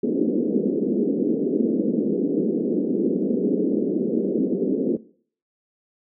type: band-pass noise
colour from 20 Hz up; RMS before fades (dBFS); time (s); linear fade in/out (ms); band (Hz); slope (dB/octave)
pink; -22; 0.03-4.97; 5; 200 to 460; 48
effects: noise-tail reverb RT60 0.5 s tail -19 dB re dry